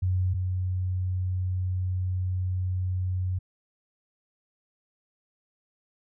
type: tone pair in turn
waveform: sine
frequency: 92 / 92 Hz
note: F#2 / F#2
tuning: -9 / -9 cents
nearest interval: unison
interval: 0 cents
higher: neither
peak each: -22 / -25 dBFS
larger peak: first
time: 0.02-0.34 / 0.34-3.39 s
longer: second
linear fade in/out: 10 ms
effects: none